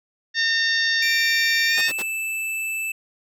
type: harmonic tone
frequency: 911 Hz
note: A#5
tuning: 40 cents flat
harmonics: 2 / 3 / 4 / 5 / 6 / 7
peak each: -20 / -33 / -26 / -28 / -28 / -39 dBFS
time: 0.34-1.92 s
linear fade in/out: 50 ms
type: tone with pitch glide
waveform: square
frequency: 2349 to 2637 Hz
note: D7 to E7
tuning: 0 to 0 cents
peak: -25 dBFS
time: 1.02-2.92 s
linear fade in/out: 5 ms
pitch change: +200 cents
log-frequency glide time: 1.67-1.92 s
type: noise bursts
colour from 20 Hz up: pink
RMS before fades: -29 dBFS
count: 3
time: 1.77-2.026 s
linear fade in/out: 10 ms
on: 46 ms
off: 59 ms
effects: high-pass 300 Hz 12 dB/octave